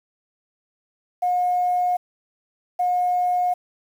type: tone pair in turn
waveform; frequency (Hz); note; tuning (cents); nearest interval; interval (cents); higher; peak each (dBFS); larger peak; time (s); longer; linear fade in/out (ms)
sine; 719 / 719; F#5 / F#5; -50 / -50; unison; 0; neither; -17; neither; 1.22-1.97 / 2.79-3.54; neither; 10
effects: tanh soft clip ceiling -13 dBFS + 8-bit